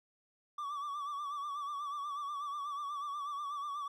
triangle tone with vibrato, 1155 Hz, D6, 29 cents flat, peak -35 dBFS, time 0.58-3.88 s, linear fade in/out 5 ms, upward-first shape sine, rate 8.2 Hz, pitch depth 63 cents each way, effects none

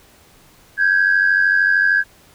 sine tone pair together, 1568 / 1661.2 Hz, G6 / G#6, 0 / 0 cents, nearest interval minor second, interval 100 cents, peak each -14 dBFS, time 0.77-2.04 s, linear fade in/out 50 ms, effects tanh soft clip ceiling -6 dBFS + pink hiss -50 dBFS RMS until 2.34 s

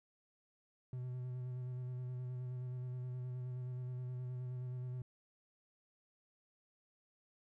triangle tone with vibrato, 125.7 Hz, B2, 31 cents sharp, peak -38 dBFS, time 0.93-5.02 s, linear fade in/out 2 ms, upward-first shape square, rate 9.5 Hz, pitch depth 17 cents each way, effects none

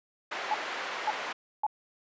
white band-pass noise, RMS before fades -36 dBFS, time 0.31-1.33 s, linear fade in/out 10 ms, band 510 to 1900 Hz, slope 12 dB/octave
sine tone bursts, 855 Hz, A5, 50 cents flat, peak -24 dBFS, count 3, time 0.51-1.666 s, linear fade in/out 2 ms, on 32 ms, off 530 ms
effects resampled to 16000 Hz

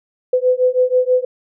sine beating tone pair, 502 / 508.2 Hz, B4 / B4, +28 / +49 cents, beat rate 6.2 Hz, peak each -15 dBFS, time 0.33-1.25 s, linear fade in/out 5 ms, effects none

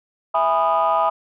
sine chord, E major seventh, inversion none, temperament just, 659.3 / 824.1 / 988.9 / 1236.1 Hz, E5 / G#5 / B5 / D#6, 0 / -14 / +2 / -12 cents, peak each -20 dBFS, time 0.34-1.1 s, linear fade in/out 10 ms, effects tanh soft clip ceiling -9 dBFS

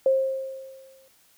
sine tone with exponential decay, 532 Hz, C5, 29 cents sharp, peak -15 dBFS, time 0.06-1.08 s, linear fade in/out 2 ms, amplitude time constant 220 ms, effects white hiss -60 dBFS RMS until 1.37 s

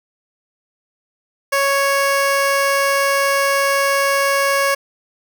15% pulse tone, 554.4 Hz, C#5, in tune, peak -8 dBFS, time 1.52-4.75 s, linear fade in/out 10 ms, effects none

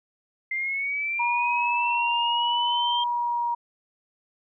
sine linear sweep, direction up, 2084 to 3186 Hz, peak -25 dBFS, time 0.51-3.04 s, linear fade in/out 5 ms
sine tone with vibrato, 953 Hz, A#5, 38 cents sharp, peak -23 dBFS, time 1.19-3.55 s, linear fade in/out 10 ms, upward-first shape triangle, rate 0.7 Hz, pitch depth 17 cents each way
effects none

